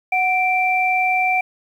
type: tone pair together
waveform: sine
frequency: 739.9 / 2349 Hz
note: F#5 / D7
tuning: 0 / 0 cents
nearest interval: octave + minor sixth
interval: 2000 cents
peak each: -18 dBFS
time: 0.12-1.41 s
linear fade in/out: 5 ms
effects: 8-bit